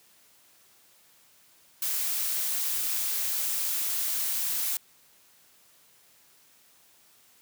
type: noise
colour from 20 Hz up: blue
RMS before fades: -29 dBFS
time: 1.82-4.77 s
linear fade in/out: 2 ms
effects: white hiss -60 dBFS RMS until 7.41 s + high-pass 80 Hz 12 dB/octave